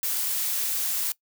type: noise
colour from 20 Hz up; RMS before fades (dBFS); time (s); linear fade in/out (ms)
blue; -27; 0.03-1.12; 2
effects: noise-tail reverb RT60 0.1 s tail -21 dB re dry